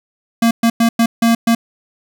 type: tone bursts at uneven times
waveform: square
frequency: 230.5 Hz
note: A#3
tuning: 19 cents flat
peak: -10 dBFS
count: 6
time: 0.42-0.51 / 0.63-0.7 / 0.8-0.89 / 0.99-1.06 / 1.22-1.35 / 1.47-1.55 s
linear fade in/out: 5 ms
effects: none